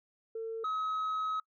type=tone pair in turn; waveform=sine; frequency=449.9 / 1276.6 Hz; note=A4 / D#6; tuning=+39 / +44 cents; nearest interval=octave + tritone; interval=1805 cents; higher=second; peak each=-34 / -28 dBFS; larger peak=second; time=0.35-0.64 / 0.64-1.4 s; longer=second; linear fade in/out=5 ms; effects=noise-tail reverb RT60 0.1 s tail -25 dB re dry + tanh soft clip ceiling -30 dBFS